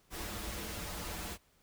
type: noise with comb filter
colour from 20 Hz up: pink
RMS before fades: -41 dBFS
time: 0.1-1.38 s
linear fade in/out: 50 ms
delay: 7.6 ms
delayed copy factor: -0.75
effects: pink hiss -69 dBFS RMS until 1.62 s